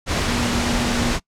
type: tone in noise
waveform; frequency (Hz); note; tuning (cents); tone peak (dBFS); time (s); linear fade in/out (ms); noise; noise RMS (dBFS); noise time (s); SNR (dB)
sine; 239.1; A#3; +44; -23; 0.25-1.15; 50; pink; -21; 0.06-1.2; -5
effects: noise-tail reverb RT60 0.1 s tail -23 dB re dry + low-pass 7000 Hz 12 dB/octave